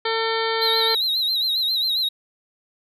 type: harmonic tone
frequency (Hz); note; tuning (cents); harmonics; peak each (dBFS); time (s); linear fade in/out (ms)
450; A4; +39; 1 / 2 / 3 / 4 / 5 / 7 / 8 / 9 / 10; -24 / -27 / -29 / -30 / -31 / -32 / -33 / -34 / -34; 0.05-0.95; 5
type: tone with vibrato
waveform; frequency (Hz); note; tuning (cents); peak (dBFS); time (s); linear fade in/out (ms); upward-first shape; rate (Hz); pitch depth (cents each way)
triangle; 3951; B7; 0; -18; 0.61-2.09; 10; sine; 7.4; 95
effects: none